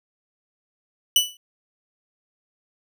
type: tone with exponential decay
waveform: sawtooth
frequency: 2969 Hz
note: F#7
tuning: 5 cents sharp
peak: -8 dBFS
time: 1.16-1.37 s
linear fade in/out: 2 ms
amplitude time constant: 44 ms
effects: none